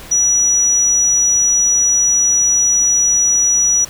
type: tone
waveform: sine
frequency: 5850 Hz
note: F#8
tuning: 21 cents flat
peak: -10 dBFS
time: 0.11-3.85 s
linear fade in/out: 10 ms
effects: pink hiss -35 dBFS RMS until 3.89 s